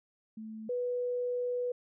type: tone pair in turn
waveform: sine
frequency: 219.1 / 491.9 Hz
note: A3 / B4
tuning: -7 / -7 cents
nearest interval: octave + major second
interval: 1400 cents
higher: second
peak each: -40 / -30 dBFS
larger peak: second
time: 0.37-0.69 / 0.69-1.72 s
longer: second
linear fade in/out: 5 ms
effects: none